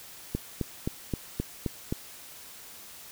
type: click train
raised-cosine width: 3 ms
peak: -15 dBFS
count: 7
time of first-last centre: 0.35-1.925 s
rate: 3.81 Hz
effects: white hiss -47 dBFS RMS until 3.11 s